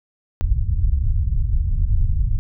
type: low-pass noise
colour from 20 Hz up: pink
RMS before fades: -18 dBFS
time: 0.41-2.39 s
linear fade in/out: 0 ms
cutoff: 100 Hz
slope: 24 dB/octave
effects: none